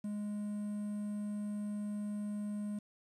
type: tone with quantisation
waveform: triangle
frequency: 207.7 Hz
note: G#3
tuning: in tune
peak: -34 dBFS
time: 0.04-2.79 s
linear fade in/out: 5 ms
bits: 10
effects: resampled to 32000 Hz